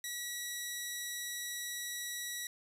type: tone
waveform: 10% pulse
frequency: 1934 Hz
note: B6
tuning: 37 cents flat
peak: -29 dBFS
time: 0.04-2.47 s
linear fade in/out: 2 ms
effects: 11-bit